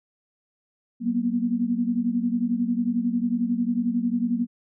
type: tone cluster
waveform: sine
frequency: 189.1 / 235.9 / 247 Hz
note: F#3 / A#3 / B3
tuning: +38 / +21 / 0 cents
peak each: -31 / -23 / -27 dBFS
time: 1-4.47 s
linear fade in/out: 50 ms
effects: none